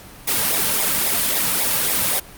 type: noise with flanger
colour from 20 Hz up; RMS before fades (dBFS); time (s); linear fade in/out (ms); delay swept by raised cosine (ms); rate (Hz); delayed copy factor
white; -19; 0.27-2.2; 10; 0.66 to 2.86; 3.7; -0.7
effects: pink hiss -41 dBFS RMS until 2.37 s + Opus 48 kbps